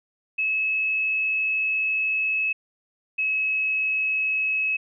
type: tone pair in turn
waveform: sine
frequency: 2586 / 2573 Hz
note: E7 / E7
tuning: -34 / -43 cents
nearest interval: unison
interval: 9 cents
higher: first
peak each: -21 / -21 dBFS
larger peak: neither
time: 0.38-2.53 / 3.18-4.77 s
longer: first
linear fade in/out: 10 ms
effects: none